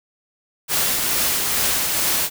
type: noise with tremolo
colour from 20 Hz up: white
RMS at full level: -19 dBFS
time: 0.68-2.3 s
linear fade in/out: 50 ms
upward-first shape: triangle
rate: 2.3 Hz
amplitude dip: 30%
effects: none